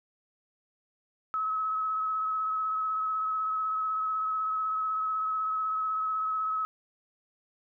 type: tone with vibrato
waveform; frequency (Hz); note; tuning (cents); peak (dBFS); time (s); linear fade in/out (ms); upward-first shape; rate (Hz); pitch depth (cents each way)
sine; 1286; E6; -43; -27; 1.34-6.65; 0; triangle; 16; 21
effects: none